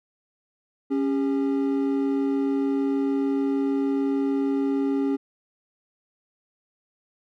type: tone pair together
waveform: triangle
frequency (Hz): 276 / 402.6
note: C#4 / G4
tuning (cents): -7 / +46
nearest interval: perfect fifth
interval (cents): 653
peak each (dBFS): -20 / -26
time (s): 0.9-5.17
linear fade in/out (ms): 20
effects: none